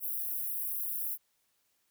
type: high-pass noise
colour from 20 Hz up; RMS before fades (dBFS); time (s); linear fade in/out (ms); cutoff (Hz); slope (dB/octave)
white; -35; 0-1.18; 50; 11000; 48
effects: white hiss -75 dBFS RMS until 1.9 s